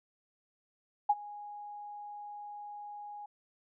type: tone with ADSR envelope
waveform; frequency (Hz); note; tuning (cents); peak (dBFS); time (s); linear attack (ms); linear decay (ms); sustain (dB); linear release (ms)
sine; 827; G#5; -8; -20; 1.09-3.26; 9; 41; -22; 6
effects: none